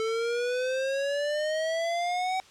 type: exponential sweep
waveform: square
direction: up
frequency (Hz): 440 to 760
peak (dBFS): -27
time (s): 0-2.4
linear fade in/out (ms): 0
effects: white hiss -54 dBFS RMS until 2.5 s + low-pass 6000 Hz 12 dB/octave